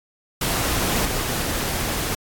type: noise with level steps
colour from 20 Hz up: pink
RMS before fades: -22 / -25 dBFS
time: 0.41-2.15 s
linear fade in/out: 5 ms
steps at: 1.05 s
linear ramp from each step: 2 ms
effects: AAC 64 kbps